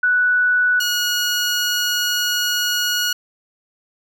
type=tone pair in turn; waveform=sine / 15% pulse; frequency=1480 / 1450.4 Hz; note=F#6 / F#6; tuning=0 / -35 cents; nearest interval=unison; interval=35 cents; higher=first; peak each=-13 / -11 dBFS; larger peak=second; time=0.03-0.8 / 0.8-3.13 s; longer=second; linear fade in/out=5 ms; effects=none